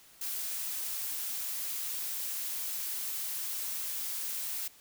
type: noise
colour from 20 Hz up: blue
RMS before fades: -36 dBFS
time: 0.21-4.68 s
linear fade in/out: 5 ms
effects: white hiss -58 dBFS RMS until 4.8 s